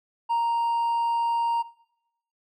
sine tone with hard clipping, 932.3 Hz, A#5, in tune, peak -22 dBFS, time 0.29-1.63 s, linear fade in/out 20 ms, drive 2 dB, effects noise-tail reverb RT60 0.8 s tail -19 dB re dry

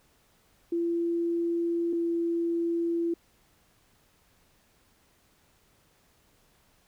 sine tone pair in turn, 339.5 / 337.8 Hz, F4 / E4, -49 / +42 cents, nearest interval unison, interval 9 cents, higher first, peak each -25 dBFS, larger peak neither, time 0.72-1.93 / 1.93-3.14 s, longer neither, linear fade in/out 5 ms, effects pink hiss -65 dBFS RMS until 6.87 s

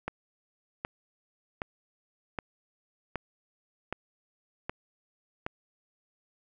click train, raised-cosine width 0.5 ms, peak -17 dBFS, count 8, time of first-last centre 0.08-5.465 s, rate 1.3 Hz, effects none

